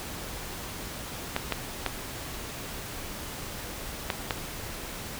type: clicks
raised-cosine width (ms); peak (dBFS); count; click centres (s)
0.3; -10; 5; 1.364 / 1.523 / 1.863 / 4.102 / 4.308
effects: pink hiss -38 dBFS RMS until 5.19 s